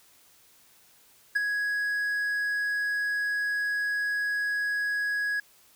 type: tone with ADSR envelope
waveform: triangle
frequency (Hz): 1665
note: G#6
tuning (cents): +4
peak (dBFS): -18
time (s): 1.35-5.4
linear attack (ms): 12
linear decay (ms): 19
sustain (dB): -6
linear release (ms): 4
effects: white hiss -59 dBFS RMS until 5.75 s